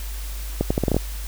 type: accelerating click train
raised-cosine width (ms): 2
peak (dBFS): -6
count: 8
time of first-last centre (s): 0.61-0.966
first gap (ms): 95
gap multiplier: 0.78
effects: added 50 Hz sine -28 dBFS peak until 1.27 s + white hiss -39 dBFS RMS until 1.27 s